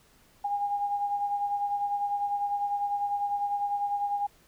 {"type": "beating tone pair", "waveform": "sine", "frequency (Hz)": [813, 823], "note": ["G#5", "G#5"], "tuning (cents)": [-37, -16], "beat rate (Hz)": 10, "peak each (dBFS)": [-27, -36], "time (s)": [0.44, 4.27], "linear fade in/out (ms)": 10, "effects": ["pink hiss -61 dBFS RMS until 4.47 s"]}